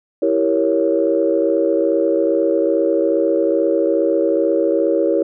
sine chord, E diminished seventh, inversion none, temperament equal, 329.6 / 392 / 466.2 / 554.4 Hz, E4 / G4 / Bb4 / Db5, 0 / 0 / 0 / 0 cents, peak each -18 / -20 / -19 / -18 dBFS, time 0.22-5.23 s, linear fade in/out 5 ms, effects tanh soft clip ceiling -3 dBFS

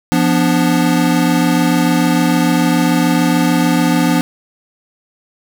square chord, B diminished, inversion second, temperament equal with one note detuned, 173.01 / 246.9 / 293.7 Hz, F3 / B3 / D4, -16 / 0 / 0 cents, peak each -16 dBFS, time 0.12-4.21 s, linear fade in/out 0 ms, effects none

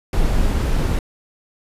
brown noise, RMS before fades -17 dBFS, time 0.13-0.99 s, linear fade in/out 2 ms, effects resampled to 32000 Hz

